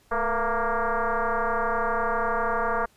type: tone with frequency modulation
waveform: sine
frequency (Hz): 248.1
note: B3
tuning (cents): +8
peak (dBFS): -22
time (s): 0.11-2.86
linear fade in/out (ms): 10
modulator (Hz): 232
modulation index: 5.6
effects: pink hiss -61 dBFS RMS until 2.96 s + resampled to 32000 Hz